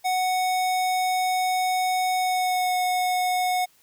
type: tone with pitch glide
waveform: square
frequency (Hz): 740 to 731.1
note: F#5 to F#5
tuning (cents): 0 to -21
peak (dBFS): -22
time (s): 0.04-3.66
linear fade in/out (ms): 20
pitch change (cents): -21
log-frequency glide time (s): 2.17-2.75
effects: white hiss -60 dBFS RMS until 3.82 s